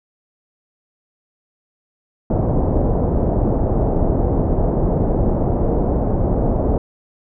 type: low-pass noise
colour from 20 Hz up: pink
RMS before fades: -17 dBFS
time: 2.3-6.78 s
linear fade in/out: 2 ms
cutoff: 700 Hz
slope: 24 dB/octave
effects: none